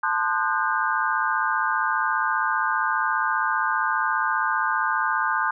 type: tone cluster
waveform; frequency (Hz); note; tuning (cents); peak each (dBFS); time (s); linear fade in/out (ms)
sine; 883 / 1039 / 1220 / 1470 / 1585; A5 / C6 / D#6 / F#6 / G6; +6 / -12 / -34 / -12 / +19; -27; 0.03-5.51; 5
effects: none